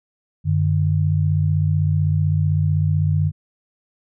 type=tone pair together; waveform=sine; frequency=95 / 150.8 Hz; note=F#2 / D3; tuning=+46 / +46 cents; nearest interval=minor sixth; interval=800 cents; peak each=-18 dBFS; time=0.44-3.32 s; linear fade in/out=50 ms; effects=none